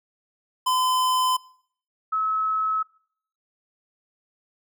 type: tone pair in turn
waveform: square / sine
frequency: 1020 / 1291.4 Hz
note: C6 / E6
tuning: -44 / -36 cents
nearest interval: major third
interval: 408 cents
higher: second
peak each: -20 / -21 dBFS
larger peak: first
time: 0.66-1.37 / 2.12-2.83 s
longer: neither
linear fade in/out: 10 ms
effects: noise-tail reverb RT60 0.6 s tail -23 dB re dry